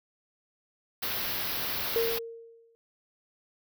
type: band-stop noise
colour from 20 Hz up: white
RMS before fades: -32 dBFS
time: 1.02-2.19 s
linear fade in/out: 10 ms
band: 5300 to 12000 Hz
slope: 48 dB/octave
type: tone with exponential decay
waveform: sine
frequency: 460 Hz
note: A#4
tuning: 23 cents flat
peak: -22 dBFS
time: 1.96-2.75 s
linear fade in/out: 0 ms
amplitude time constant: 170 ms
effects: none